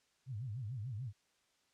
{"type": "tone with vibrato", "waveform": "sine", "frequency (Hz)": 116.54, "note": "A#2", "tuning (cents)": 0, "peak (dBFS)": -39, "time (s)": [0.26, 1.13], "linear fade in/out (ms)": 50, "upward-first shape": "sine", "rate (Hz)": 6.8, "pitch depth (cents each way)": 260, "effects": ["white hiss -75 dBFS RMS until 1.73 s", "low-pass 7000 Hz 12 dB/octave"]}